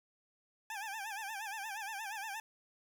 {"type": "tone with vibrato", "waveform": "20% pulse", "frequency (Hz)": 837, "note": "G#5", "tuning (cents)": 13, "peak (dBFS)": -35, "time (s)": [0.7, 2.4], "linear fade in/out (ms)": 2, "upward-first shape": "sine", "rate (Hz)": 8.5, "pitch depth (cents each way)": 130, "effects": ["11-bit"]}